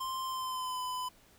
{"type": "tone with pitch glide", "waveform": "square", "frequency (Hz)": [1047, 1006.7], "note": ["C6", "B5"], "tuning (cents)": [1, 33], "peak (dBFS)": -35, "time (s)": [0, 1.09], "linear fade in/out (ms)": 10, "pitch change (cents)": -68, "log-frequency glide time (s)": [0.25, 0.81], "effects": ["pink hiss -62 dBFS RMS until 1.38 s"]}